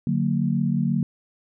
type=chord; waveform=sine; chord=D augmented; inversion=none; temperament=just; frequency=146.83 / 183.54 / 229.4 Hz; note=D3 / F#3 / A#3; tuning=0 / -14 / -28 cents; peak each=-24 dBFS; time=0.07-1.03 s; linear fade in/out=2 ms; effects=none